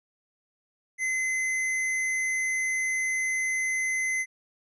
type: tone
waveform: square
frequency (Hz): 2050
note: C7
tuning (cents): -36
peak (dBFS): -26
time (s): 0.98-4.26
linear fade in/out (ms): 50
effects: resampled to 24000 Hz